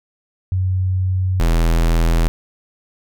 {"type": "tone pair in turn", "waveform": ["sine", "square"], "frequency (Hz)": [93.1, 41.47], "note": ["F#2", "E1"], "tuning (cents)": [11, 11], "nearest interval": "octave + major second", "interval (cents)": 1400, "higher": "first", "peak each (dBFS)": [-15, -13], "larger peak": "second", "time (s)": [[0.52, 1.4], [1.4, 2.28]], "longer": "neither", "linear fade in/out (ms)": 0, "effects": []}